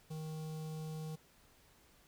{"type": "tone with notch filter", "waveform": "square", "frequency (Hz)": 156.7, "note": "D#3", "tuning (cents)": 13, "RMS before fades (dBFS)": -43, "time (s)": [0.1, 1.16], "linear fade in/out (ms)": 10, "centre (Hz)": 1800, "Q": 0.6, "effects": ["pink hiss -66 dBFS RMS until 2.07 s"]}